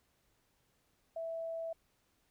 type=tone; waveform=sine; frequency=658 Hz; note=E5; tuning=3 cents flat; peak=-37 dBFS; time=1.16-1.73 s; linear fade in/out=5 ms; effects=pink hiss -75 dBFS RMS until 2.3 s